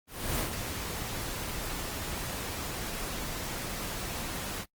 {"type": "noise with ADSR envelope", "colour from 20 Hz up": "pink", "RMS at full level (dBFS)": -29, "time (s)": [0.07, 4.66], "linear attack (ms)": 310, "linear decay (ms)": 120, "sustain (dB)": -7, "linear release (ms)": 56, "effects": ["noise-tail reverb RT60 0.1 s tail -22 dB re dry", "Opus 24 kbps"]}